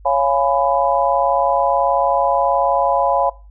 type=chord; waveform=sine; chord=C# dominant seventh; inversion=none; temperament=just; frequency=554.4 / 693 / 831.5 / 997.9 Hz; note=C#5 / E#5 / G#5 / B5; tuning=0 / -14 / +2 / +18 cents; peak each=-18 / -19 / -19 / -20 dBFS; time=0.05-3.3 s; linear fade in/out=10 ms; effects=noise-tail reverb RT60 0.3 s tail -19 dB re dry + added 50 Hz sine -39 dBFS peak until 3.5 s

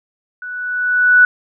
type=tone with level ramp; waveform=sine; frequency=1480 Hz; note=F#6; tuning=in tune; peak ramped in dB=-26 to -4 dBFS; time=0.42-1.25 s; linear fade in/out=2 ms; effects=none

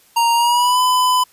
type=tone with pitch glide; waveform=square; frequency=932.3 to 1005 Hz; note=A#5 to B5; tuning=0 to +30 cents; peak=-13 dBFS; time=0.16-1.24 s; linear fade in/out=10 ms; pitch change=+130 cents; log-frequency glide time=0.34-0.8 s; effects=white hiss -52 dBFS RMS until 1.32 s + resampled to 32000 Hz

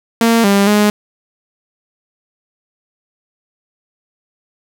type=tone with pitch steps; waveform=sawtooth; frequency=229.8 / 199.5 / 208.5 Hz; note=A#3 / G3 / G#3; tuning=-25 / +31 / +7 cents; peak=-5 dBFS; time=0.21-0.9 s; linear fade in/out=2 ms; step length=230 ms; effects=none

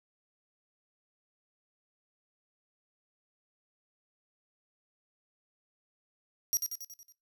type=tone with echo; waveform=25% pulse; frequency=5700 Hz; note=F8; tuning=34 cents sharp; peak=-21 dBFS; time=6.53-6.57 s; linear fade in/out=0 ms; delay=92 ms; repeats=6; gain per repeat=-5 dB; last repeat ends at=7.122 s; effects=noise-tail reverb RT60 0.2 s tail -19 dB re dry

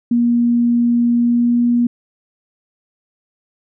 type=tone with pitch glide; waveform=sine; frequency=237.9 to 239.7 Hz; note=A#3 to A#3; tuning=+35 to +48 cents; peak=-11 dBFS; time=0.11-1.87 s; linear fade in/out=5 ms; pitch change=+13 cents; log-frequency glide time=1.15-1.63 s; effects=none

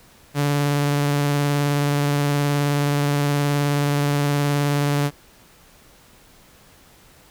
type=tone with vibrato; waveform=sawtooth; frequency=144.1 Hz; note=D3; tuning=33 cents flat; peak=-14 dBFS; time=0.34-5.11 s; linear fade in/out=50 ms; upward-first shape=sine; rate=19 Hz; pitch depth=17 cents each way; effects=pink hiss -51 dBFS RMS until 7.3 s

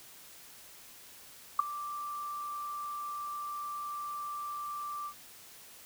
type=tone with ADSR envelope; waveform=sine; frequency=1174.7 Hz; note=D6; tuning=in tune; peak=-17 dBFS; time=1.59-5.14 s; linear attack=5 ms; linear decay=8 ms; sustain=-19 dB; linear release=78 ms; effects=white hiss -53 dBFS RMS until 5.85 s

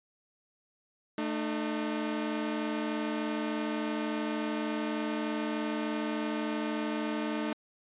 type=tone pair together; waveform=sawtooth; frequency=220 / 303.4 Hz; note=A3 / D#4; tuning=0 / -44 cents; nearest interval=tritone; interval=556 cents; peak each=-30 / -29 dBFS; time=1.18-7.53 s; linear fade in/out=2 ms; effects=resampled to 8000 Hz

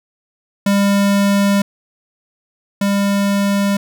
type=tone pair in turn; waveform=square; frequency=200 / 200 Hz; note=G3 / G3; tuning=+35 / +35 cents; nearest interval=unison; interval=0 cents; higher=neither; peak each=-12 / -14 dBFS; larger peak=first; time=0.66-1.62 / 2.81-3.77 s; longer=neither; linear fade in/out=5 ms; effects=none

